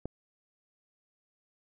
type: click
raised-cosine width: 2 ms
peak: -22 dBFS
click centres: 0.056 s
effects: none